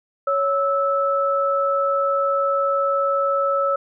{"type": "tone pair together", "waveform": "sine", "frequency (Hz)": [556, 1310.2], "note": ["C#5", "E6"], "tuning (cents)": [5, -11], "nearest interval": "octave + minor third", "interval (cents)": 1484, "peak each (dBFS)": -20, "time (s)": [0.27, 3.76], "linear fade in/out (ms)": 5, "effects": []}